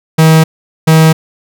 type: tone pair in turn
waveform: 45% pulse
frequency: 159.5 / 159.5 Hz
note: D#3 / D#3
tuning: +43 / +43 cents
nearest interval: unison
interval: 0 cents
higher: neither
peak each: -3 dBFS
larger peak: neither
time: 0.18-0.44 / 0.87-1.13 s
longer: neither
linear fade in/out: 10 ms
effects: none